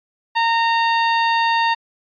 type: tone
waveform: sawtooth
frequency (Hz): 920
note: A#5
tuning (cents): -23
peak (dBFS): -11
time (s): 0.35-1.75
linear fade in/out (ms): 20
effects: resampled to 11025 Hz